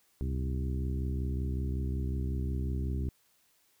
harmonic tone with a mistuned harmonic, 65.41 Hz, C2, in tune, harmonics 1 / 2 / 3 / 4 / 5 / 6, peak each -31 / -37 / -41 / -43 / -45 / -47 dBFS, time 0.21-3.09 s, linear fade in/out 0 ms, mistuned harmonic 1, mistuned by +150 cents, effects white hiss -69 dBFS RMS until 3.8 s

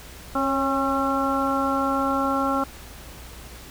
harmonic tone with a mistuned harmonic, 270.7 Hz, C#4, 41 cents flat, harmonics 1 / 2 / 3 / 4 / 5, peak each -25 / -28 / -28 / -28 / -26 dBFS, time 0.35-2.64 s, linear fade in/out 5 ms, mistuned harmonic 2, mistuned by +28 cents, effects added 60 Hz sine -43 dBFS peak until 3.7 s + pink hiss -43 dBFS RMS until 3.7 s

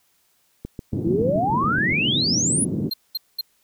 click train, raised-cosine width 3 ms, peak -18 dBFS, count 10, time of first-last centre 0.65-1.925 s, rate 7.06 Hz
white band-pass noise, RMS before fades -25 dBFS, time 0.92-2.9 s, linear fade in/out 20 ms, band 110 to 290 Hz, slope 24 dB/octave
sine exponential sweep, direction up, 311.1 to 10650 Hz, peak -19 dBFS, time 1.04-2.65 s, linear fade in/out 10 ms
square tone bursts, 4186 Hz, C8, in tune, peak -23 dBFS, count 3, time 2.91-3.411 s, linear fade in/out 5 ms, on 27 ms, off 210 ms
effects white hiss -64 dBFS RMS until 3.63 s

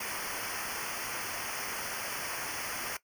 pink noise with comb filter, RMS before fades -37 dBFS, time 0-2.97 s, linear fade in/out 5 ms, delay 0.26 ms, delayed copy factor -0.9, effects noise-tail reverb RT60 0.1 s tail -17 dB re dry

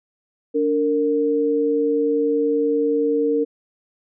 sine tone pair together, 290.4 / 460 Hz, D4 / A#4, -19 / -23 cents, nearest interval minor sixth, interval 796 cents, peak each -21 / -18 dBFS, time 0.54-3.45 s, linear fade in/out 20 ms, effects none

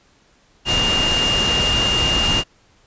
sine tone in noise, 2820 Hz, F7, 16 cents sharp, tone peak -17 dBFS, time 0.65-2.44 s, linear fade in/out 50 ms, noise pink, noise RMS -21 dBFS, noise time 0.65-2.44 s, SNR +1 dB, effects pink hiss -56 dBFS RMS until 2.86 s + resampled to 16000 Hz

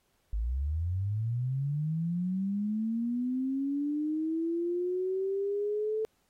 sine linear sweep, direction up, 50.1 to 440 Hz, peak -28 dBFS, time 0.33-6.05 s, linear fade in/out 0 ms, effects pink hiss -73 dBFS RMS until 6.29 s + AAC 48 kbps

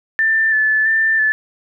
sine tone with vibrato, 1760 Hz, A6, in tune, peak -12 dBFS, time 0.19-1.32 s, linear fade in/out 0 ms, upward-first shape square, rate 1.5 Hz, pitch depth 21 cents each way, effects none

